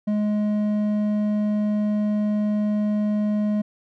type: tone with hard clipping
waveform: sine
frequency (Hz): 209.7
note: G#3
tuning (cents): +17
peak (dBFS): -21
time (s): 0.07-3.62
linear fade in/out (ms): 10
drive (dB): 6
effects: none